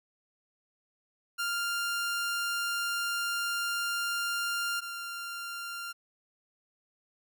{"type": "tone pair in turn", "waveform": "sawtooth", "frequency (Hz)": [1396.9, 1390.4], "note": ["F6", "F6"], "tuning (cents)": [0, -8], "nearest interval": "unison", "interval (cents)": 8, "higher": "first", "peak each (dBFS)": [-26, -33], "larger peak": "first", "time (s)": [[1.38, 4.81], [4.81, 5.93]], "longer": "first", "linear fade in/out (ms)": 20, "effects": []}